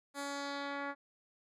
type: tone with low-pass filter sweep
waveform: 10% pulse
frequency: 282 Hz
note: C#4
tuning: 30 cents sharp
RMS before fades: -40 dBFS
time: 0.14-0.95 s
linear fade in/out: 50 ms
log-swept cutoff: 11000 to 1700 Hz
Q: 1.5
effects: none